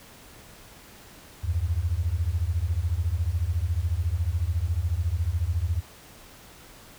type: beating tone pair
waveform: sine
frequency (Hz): 77.78 / 91.78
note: D#2 / F#2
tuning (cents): 0 / -14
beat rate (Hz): 14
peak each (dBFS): -26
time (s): 1.43-5.81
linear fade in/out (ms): 20
effects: pink hiss -49 dBFS RMS until 6.98 s